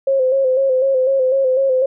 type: tone with vibrato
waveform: sine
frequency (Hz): 528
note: C5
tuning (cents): +16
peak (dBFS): -12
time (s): 0.07-1.86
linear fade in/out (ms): 5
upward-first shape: square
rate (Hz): 4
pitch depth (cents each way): 45
effects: none